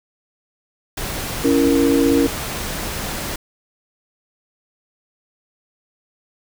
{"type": "noise", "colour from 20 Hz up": "pink", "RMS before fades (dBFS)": -26, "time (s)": [0.97, 3.36], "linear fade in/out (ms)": 5}
{"type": "chord", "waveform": "sine", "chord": "A# diminished", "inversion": "first", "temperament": "just", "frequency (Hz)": [279.7, 335.6, 466.2], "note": ["C#4", "E4", "A#4"], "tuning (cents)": [16, 31, 0], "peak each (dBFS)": [-15, -19, -18], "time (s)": [1.44, 2.27], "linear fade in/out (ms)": 10}
{"effects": []}